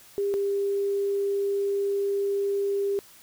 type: tone pair in turn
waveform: sine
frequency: 401.2 / 399.3 Hz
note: G4 / G4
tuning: +40 / +32 cents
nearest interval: unison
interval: 8 cents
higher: first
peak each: -23 dBFS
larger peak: neither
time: 0.18-0.34 / 0.34-2.99 s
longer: second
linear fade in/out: 0 ms
effects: white hiss -52 dBFS RMS until 3.22 s